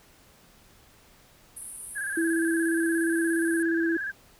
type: band-pass noise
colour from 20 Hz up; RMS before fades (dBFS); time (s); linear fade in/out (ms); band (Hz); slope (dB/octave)
pink; -41; 1.56-3.63; 10; 9100 to 11000; 96
type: tone with vibrato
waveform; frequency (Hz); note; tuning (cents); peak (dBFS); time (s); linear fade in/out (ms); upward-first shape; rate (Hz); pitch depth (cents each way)
sine; 1625; G#6; -38; -29; 1.95-4.12; 20; square; 17; 56
type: tone with pitch glide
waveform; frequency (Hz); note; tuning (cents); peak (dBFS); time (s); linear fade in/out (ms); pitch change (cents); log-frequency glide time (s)
sine; 329.6 to 331.5; E4 to E4; 0 to +10; -23; 2.17-3.97; 5; +10; 2.48-3.3
effects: pink hiss -57 dBFS RMS until 4.39 s